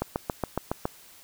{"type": "click train", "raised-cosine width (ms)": 1, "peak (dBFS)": -12, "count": 7, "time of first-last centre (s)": [0.02, 0.854], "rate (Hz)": 7.19, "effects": ["white hiss -52 dBFS RMS until 1.23 s"]}